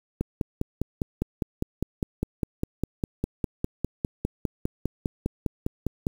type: click train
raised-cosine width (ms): 3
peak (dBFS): -12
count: 30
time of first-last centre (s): 0.21-6.069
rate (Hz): 4.95
effects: 7-bit